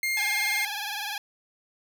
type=tone; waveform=40% pulse; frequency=2119 Hz; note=C7; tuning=21 cents sharp; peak=-24 dBFS; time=0.03-0.65 s; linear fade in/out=2 ms
type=tone with vibrato; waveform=10% pulse; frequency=830.6 Hz; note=G#5; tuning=in tune; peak=-22 dBFS; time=0.17-1.18 s; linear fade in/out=2 ms; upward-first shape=triangle; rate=20 Hz; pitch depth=97 cents each way
effects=none